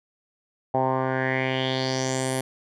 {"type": "tone with low-pass filter sweep", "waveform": "10% pulse", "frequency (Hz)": 130.9, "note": "C3", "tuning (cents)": 1, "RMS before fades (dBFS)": -25, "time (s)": [0.74, 2.41], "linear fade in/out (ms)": 5, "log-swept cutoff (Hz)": [780, 11000], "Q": 4.4, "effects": []}